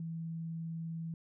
sine tone with vibrato, 164.1 Hz, E3, 8 cents flat, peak -37 dBFS, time 0-1.14 s, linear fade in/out 2 ms, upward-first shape square, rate 20 Hz, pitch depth 11 cents each way, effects none

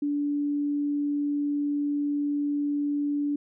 sine tone, 289.7 Hz, D4, 24 cents flat, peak -24 dBFS, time 0.02-3.36 s, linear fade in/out 5 ms, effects none

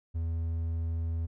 triangle tone, 82.41 Hz, E2, in tune, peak -27 dBFS, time 0.14-1.27 s, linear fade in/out 20 ms, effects none

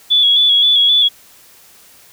sine tone with vibrato, 3398 Hz, G#7, 39 cents sharp, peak -8 dBFS, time 0.1-1.09 s, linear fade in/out 20 ms, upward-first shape square, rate 3.8 Hz, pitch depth 33 cents each way, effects white hiss -45 dBFS RMS until 2.12 s

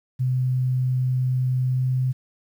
sine tone with pitch glide, 127.9 to 128.79 Hz, C3 to C3, -39 to -27 cents, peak -19 dBFS, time 0.19-2.13 s, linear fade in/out 20 ms, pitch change +12 cents, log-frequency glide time 1.64-1.87 s, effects 9-bit

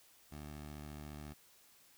15% pulse tone, 74.3 Hz, D2, 21 cents sharp, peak -40 dBFS, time 0.31-1.34 s, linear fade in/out 20 ms, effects white hiss -65 dBFS RMS until 1.97 s

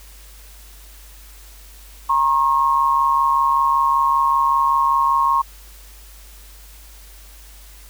sine tone pair together, 938 / 1083.2 Hz, A#5 / C#6, +11 / -40 cents, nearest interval major second, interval 249 cents, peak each -19 / -15 dBFS, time 2.09-5.42 s, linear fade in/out 10 ms, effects added 50 Hz sine -41 dBFS peak until 7.89 s + white hiss -46 dBFS RMS until 7.89 s

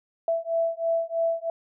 sine beating tone pair, 662 / 665.1 Hz, E5 / E5, +7 / +15 cents, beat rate 3.1 Hz, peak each -26 dBFS, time 0.28-1.5 s, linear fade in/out 2 ms, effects none

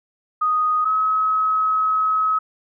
sine tone pair in turn, 1244.5 / 1279.5 Hz, D#6 / D#6, 0 / +48 cents, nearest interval unison, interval 48 cents, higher second, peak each -16 dBFS, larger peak neither, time 0.41-0.85 / 0.85-2.39 s, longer second, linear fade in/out 10 ms, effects none

